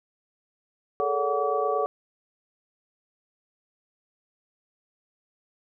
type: tone cluster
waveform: sine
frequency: 421.6 / 450.3 / 569 / 737 / 1146 Hz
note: G#4 / A4 / C#5 / F#5 / D6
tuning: +26 / +40 / +45 / -7 / -43 cents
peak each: -29 dBFS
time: 1-1.86 s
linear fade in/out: 0 ms
effects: none